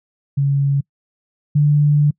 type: tone pair in turn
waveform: sine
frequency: 139.8 / 147.14 Hz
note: C#3 / D3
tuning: +15 / +4 cents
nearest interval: minor second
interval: 89 cents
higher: second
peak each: -13 / -10 dBFS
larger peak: second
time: 0.37-0.81 / 1.55-2.11 s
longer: second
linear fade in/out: 10 ms
effects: noise-tail reverb RT60 0.1 s tail -26 dB re dry